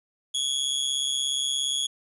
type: tone with amplitude modulation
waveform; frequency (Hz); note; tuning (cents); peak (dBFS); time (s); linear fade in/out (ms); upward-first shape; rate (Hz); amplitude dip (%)
sawtooth; 3351; G#7; +15; -18; 0.34-1.87; 10; sine; 137; 75
effects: resampled to 24000 Hz